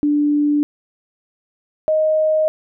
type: tone pair in turn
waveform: sine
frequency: 293.7 / 623.7 Hz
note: D4 / D#5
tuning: 0 / +4 cents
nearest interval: octave + minor second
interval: 1304 cents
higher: second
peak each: -13 dBFS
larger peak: neither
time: 0.03-0.63 / 1.88-2.48 s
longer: neither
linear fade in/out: 0 ms
effects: none